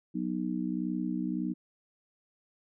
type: chord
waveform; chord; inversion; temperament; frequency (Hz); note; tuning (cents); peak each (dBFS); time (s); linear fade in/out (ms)
sine; B major; second; just; 185.21 / 246.9 / 308.7; F#3 / B3 / D#4; +2 / 0 / -14; -34; 0.14-1.54; 20
effects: none